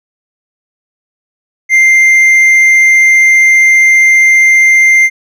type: tone with hard clipping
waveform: sine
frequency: 2095 Hz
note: C7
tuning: 2 cents sharp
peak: -4 dBFS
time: 1.69-5.1 s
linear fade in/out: 50 ms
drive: 3 dB
effects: none